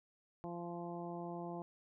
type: harmonic tone with a mistuned harmonic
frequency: 172.4 Hz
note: F3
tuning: 22 cents flat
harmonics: 1 / 2 / 3 / 4 / 5 / 6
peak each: -46 / -46 / -52 / -48 / -51 / -55 dBFS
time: 0.44-1.62 s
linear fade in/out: 0 ms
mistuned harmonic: 6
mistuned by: +17 cents
effects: none